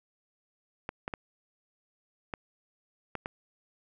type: clicks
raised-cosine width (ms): 0.5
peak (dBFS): -19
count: 6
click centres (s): 0.891 / 1.079 / 1.138 / 2.338 / 3.153 / 3.259
effects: none